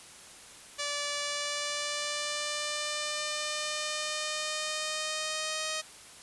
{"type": "tone with pitch glide", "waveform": "5% pulse", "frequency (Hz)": [580, 625.2], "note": ["D5", "D#5"], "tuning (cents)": [-22, 8], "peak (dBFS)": -20, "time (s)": [0.78, 5.82], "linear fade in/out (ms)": 20, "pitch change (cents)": 130, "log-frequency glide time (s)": [1.22, 5.67], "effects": ["white hiss -50 dBFS RMS until 6.22 s", "resampled to 24000 Hz"]}